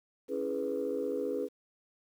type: chord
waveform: sine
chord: C# minor seventh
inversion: none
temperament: equal with one note detuned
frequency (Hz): 277.2 / 329.6 / 418.9 / 493.9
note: C#4 / E4 / G#4 / B4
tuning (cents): 0 / 0 / +15 / 0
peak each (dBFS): -37 / -40 / -34 / -34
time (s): 0.28-1.49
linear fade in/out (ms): 50
effects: tanh soft clip ceiling -23 dBFS + 10-bit